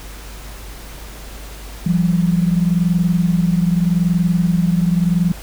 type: tone pair together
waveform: sine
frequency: 170.16 / 191 Hz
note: F3 / G3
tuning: -45 / -45 cents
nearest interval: major second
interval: 200 cents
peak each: -14 / -18 dBFS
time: 1.86-5.32 s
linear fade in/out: 5 ms
effects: added 50 Hz sine -33 dBFS peak until 5.42 s + pink hiss -37 dBFS RMS until 5.42 s